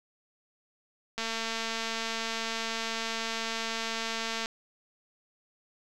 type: click train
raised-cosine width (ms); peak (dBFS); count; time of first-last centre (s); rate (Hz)
0.2; -16; 742; 1.18-4.459; 226
effects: none